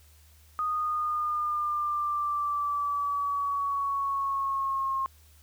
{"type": "linear sweep", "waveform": "sine", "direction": "down", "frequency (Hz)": [1240, 1071], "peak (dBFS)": -26, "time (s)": [0.59, 5.06], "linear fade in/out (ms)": 0, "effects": ["added 76 Hz sine -55 dBFS peak until 5.42 s", "white hiss -61 dBFS RMS until 5.42 s"]}